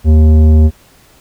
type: tone with tanh clipping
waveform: sine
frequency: 77.78 Hz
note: D#2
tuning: in tune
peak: -5 dBFS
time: 0.04-0.71 s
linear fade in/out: 50 ms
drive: 12 dB
effects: pink hiss -46 dBFS RMS until 1.2 s